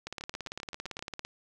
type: two click trains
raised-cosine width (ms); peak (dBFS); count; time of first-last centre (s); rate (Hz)
0.2; -20 / -24; 22 / 7; 0.07-1.25 / 0.21-0.992; 17.8 / 7.67
effects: none